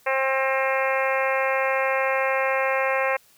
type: harmonic tone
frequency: 266.4 Hz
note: C4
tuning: 31 cents sharp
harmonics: 2 / 3 / 4 / 5 / 6 / 7 / 8 / 9 / 10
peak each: -24 / -29 / -28 / -34 / -31 / -30 / -30 / -32 / -35 dBFS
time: 0.06-3.17 s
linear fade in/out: 10 ms
effects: white hiss -57 dBFS RMS until 3.37 s